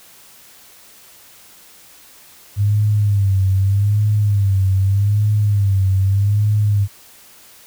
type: tone with vibrato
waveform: sine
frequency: 100.3 Hz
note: G2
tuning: 40 cents sharp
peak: -12 dBFS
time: 2.56-6.88 s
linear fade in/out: 50 ms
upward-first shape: sine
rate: 0.82 Hz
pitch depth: 86 cents each way
effects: white hiss -45 dBFS RMS until 7.66 s